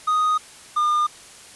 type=tone pair in turn; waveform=triangle; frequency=1244.5 / 1209.8 Hz; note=D#6 / D#6; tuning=0 / -49 cents; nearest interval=unison; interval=49 cents; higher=first; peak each=-15 dBFS; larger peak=neither; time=0.07-0.38 / 0.76-1.07 s; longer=neither; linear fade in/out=10 ms; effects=white hiss -44 dBFS RMS until 1.55 s + resampled to 24000 Hz